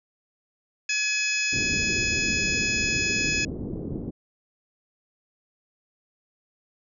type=harmonic tone; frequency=846 Hz; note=G#5; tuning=32 cents sharp; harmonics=2 / 3 / 4 / 5 / 6 / 7 / 8; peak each=-32 / -25 / -37 / -40 / -31 / -39 / -32 dBFS; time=0.89-3.45 s; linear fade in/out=5 ms
type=low-pass noise; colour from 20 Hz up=white; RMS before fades=-32 dBFS; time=1.52-4.11 s; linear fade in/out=20 ms; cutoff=370 Hz; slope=24 dB/octave
effects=none